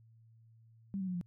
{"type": "tone with pitch steps", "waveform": "sine", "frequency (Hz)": [196, 188.78, 181.82, 175.12], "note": ["G3", "F#3", "F#3", "F3"], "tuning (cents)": [0, 35, -30, 5], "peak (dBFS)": -34, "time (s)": [0.94, 1.212], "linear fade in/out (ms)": 0, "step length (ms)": 68, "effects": ["added 113 Hz sine -59 dBFS peak until 1.26 s"]}